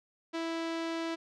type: tone with low-pass filter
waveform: sawtooth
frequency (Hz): 329.6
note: E4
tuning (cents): 0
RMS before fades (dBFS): -35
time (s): 0.33-1.16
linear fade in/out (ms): 20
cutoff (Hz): 4600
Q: 0.96
effects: none